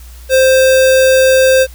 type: tone with sample-and-hold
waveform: sine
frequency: 523.3 Hz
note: C5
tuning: in tune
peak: -5 dBFS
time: 0.29-1.67 s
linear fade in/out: 50 ms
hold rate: 2100 Hz
effects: added 60 Hz sine -31 dBFS peak until 1.74 s + white hiss -42 dBFS RMS until 1.74 s